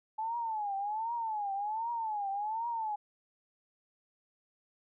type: tone with vibrato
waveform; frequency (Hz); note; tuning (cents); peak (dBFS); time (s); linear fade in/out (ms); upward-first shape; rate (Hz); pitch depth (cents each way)
sine; 861; A5; -38; -32; 0.18-2.96; 10; triangle; 1.3; 180
effects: none